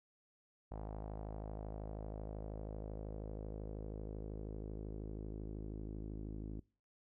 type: tone with low-pass filter sweep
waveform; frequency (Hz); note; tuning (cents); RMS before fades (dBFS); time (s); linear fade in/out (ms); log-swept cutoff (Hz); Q
sawtooth; 52.8; G#1; +29; -45; 0.71-6.6; 5; 790 to 310; 2.3
effects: noise-tail reverb RT60 0.4 s tail -25 dB re dry